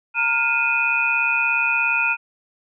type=tone cluster; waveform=sine; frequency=920 / 1410 / 2470 / 2607 Hz; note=A#5 / F6 / D#7 / E7; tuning=-23 / +16 / -13 / -20 cents; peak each=-27 / -23 / -19 / -26 dBFS; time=0.14-2.17 s; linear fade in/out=50 ms; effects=none